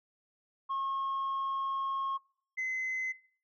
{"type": "tone pair in turn", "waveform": "sine", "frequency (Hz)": [1084, 2046], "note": ["C#6", "C7"], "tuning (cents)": [-39, -39], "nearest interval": "major seventh", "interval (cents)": 1100, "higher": "second", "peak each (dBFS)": [-29, -29], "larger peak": "neither", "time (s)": [[0.69, 2.18], [2.57, 3.13]], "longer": "first", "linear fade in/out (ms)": 20, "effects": ["noise-tail reverb RT60 0.5 s tail -21 dB re dry", "tanh soft clip ceiling -29 dBFS"]}